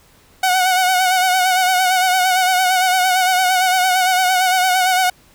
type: tone with vibrato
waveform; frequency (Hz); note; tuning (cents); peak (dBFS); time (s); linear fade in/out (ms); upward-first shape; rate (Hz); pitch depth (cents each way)
sawtooth; 740; F#5; 0; -9; 0.43-5.1; 5; sine; 8.8; 44
effects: pink hiss -51 dBFS RMS until 5.34 s